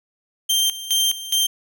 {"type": "tone with tremolo", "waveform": "sawtooth", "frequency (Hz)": 3156, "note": "G7", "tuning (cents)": 11, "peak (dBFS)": -13, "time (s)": [0.49, 1.47], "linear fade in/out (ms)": 10, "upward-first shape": "square", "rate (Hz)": 2.4, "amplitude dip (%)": 80, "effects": []}